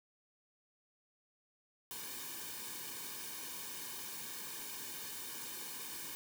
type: noise with comb filter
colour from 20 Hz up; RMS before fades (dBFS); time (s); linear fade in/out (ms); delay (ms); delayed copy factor
white; -45; 1.91-6.15; 0; 1.5; -0.8
effects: none